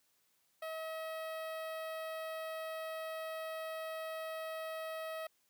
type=tone with notch filter; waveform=sawtooth; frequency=640 Hz; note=D#5; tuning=49 cents sharp; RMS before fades=-42 dBFS; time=0.62-5.27 s; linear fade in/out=5 ms; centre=6700 Hz; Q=0.7; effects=white hiss -75 dBFS RMS until 5.49 s + high-pass 80 Hz 12 dB/octave